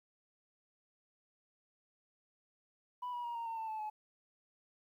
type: tone with pitch steps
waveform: sine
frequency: 987.8 / 967.5 / 947.6 / 928.1 / 909 / 890.3 / 871.9 / 854 Hz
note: B5 / B5 / A#5 / A#5 / A#5 / A5 / A5 / G#5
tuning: 0 / -36 / +28 / -8 / -44 / +20 / -16 / +48 cents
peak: -36 dBFS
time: 3.02-3.9 s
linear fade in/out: 10 ms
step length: 110 ms
effects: tanh soft clip ceiling -36 dBFS + 12-bit